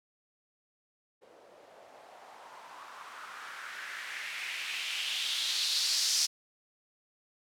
violet noise with low-pass filter sweep, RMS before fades -36 dBFS, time 1.21-6.27 s, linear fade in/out 20 ms, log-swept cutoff 470 to 5400 Hz, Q 2.8, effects none

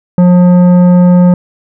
triangle tone with tanh clipping, 178.5 Hz, F3, 38 cents sharp, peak -4 dBFS, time 0.18-1.34 s, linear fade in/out 2 ms, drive 15 dB, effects none

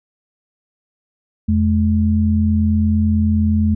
sine tone pair together, 84.9 / 213.9 Hz, F2 / A3, -48 / -49 cents, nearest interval octave + major third, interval 1599 cents, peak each -15 dBFS, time 1.48-3.75 s, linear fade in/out 10 ms, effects none

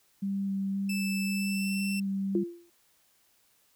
sine tone with vibrato, 196 Hz, G3, in tune, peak -28 dBFS, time 0.22-2.44 s, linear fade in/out 10 ms, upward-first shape square, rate 1.9 Hz, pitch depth 8 cents each way
sawtooth tone with pitch glide, 2637 to 2683 Hz, E7 to E7, 0 to +30 cents, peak -31 dBFS, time 0.89-2 s, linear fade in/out 5 ms, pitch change +30 cents, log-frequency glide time 1.35-1.74 s
sine tone with exponential decay, 344.6 Hz, F4, 23 cents flat, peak -22 dBFS, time 2.35-2.7 s, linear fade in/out 2 ms, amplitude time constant 74 ms
effects white hiss -67 dBFS RMS until 3.75 s

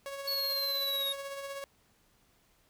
sawtooth tone with tremolo, 554.4 Hz, C#5, in tune, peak -33 dBFS, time 0.06-1.64 s, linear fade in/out 0 ms, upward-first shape sine, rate 16 Hz, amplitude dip 40%
square linear sweep, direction down, 4411 to 3729 Hz, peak -31 dBFS, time 0.27-1.13 s, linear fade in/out 10 ms
effects pink hiss -68 dBFS RMS until 2.69 s

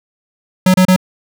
square tone bursts, 185 Hz, F#3, in tune, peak -7 dBFS, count 3, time 0.66-0.963 s, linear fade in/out 5 ms, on 81 ms, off 30 ms, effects none

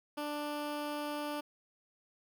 15% pulse tone with notch filter, 294.9 Hz, D4, 7 cents sharp, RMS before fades -38 dBFS, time 0.17-1.41 s, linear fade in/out 10 ms, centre 7300 Hz, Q 1.8, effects none

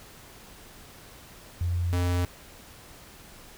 sine / square tone pair in turn, 87.31 / 88.63 Hz, F2 / F2, 0 / +26 cents, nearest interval unison, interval 26 cents, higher second, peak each -24 dBFS, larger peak neither, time 1.61-1.93 / 1.93-2.25 s, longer neither, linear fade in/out 0 ms, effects pink hiss -49 dBFS RMS until 3.57 s

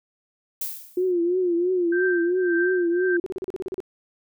violet noise with exponential decay, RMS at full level -26 dBFS, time 0.61-1.12 s, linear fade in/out 5 ms, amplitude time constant 110 ms
sine tone with vibrato, 355 Hz, F4, 28 cents sharp, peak -19 dBFS, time 0.97-3.2 s, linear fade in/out 5 ms, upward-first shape triangle, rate 3 Hz, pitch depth 100 cents each way
sine tone with tremolo, 1568 Hz, G6, in tune, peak -22 dBFS, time 1.92-3.17 s, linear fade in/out 5 ms, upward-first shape triangle, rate 1.8 Hz, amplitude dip 100%
sine tone bursts, 374.7 Hz, F#4, 22 cents sharp, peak -26 dBFS, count 10, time 3.24-3.803 s, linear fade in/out 0 ms, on 23 ms, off 37 ms
effects none

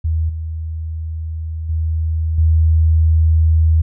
sine tone with level steps, 80 Hz, D#2, 49 cents sharp, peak -14 / -21 / -15 / -9 dBFS, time 0.04-3.82 s, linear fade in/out 10 ms, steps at 0.29 / 1.69 / 2.38 s, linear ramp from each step 5 ms, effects none

